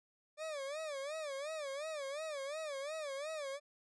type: tone with vibrato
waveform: 40% pulse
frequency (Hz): 587.3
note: D5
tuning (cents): 0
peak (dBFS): -39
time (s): 0.37-3.6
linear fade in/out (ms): 50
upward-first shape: sine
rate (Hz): 2.8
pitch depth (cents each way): 150
effects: resampled to 22050 Hz